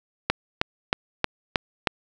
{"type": "click train", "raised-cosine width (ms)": 0.3, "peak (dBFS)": -3, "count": 6, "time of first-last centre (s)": [0.3, 1.872], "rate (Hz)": 3.18, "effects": []}